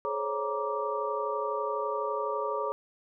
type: tone cluster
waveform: sine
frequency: 425.1 / 525 / 557 / 943 / 1170 Hz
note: G#4 / C5 / C#5 / A#5 / D6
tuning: +40 / +6 / +8 / +20 / -7 cents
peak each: -34 / -40 / -34 / -35 / -34 dBFS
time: 0.05-2.72 s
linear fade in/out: 0 ms
effects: none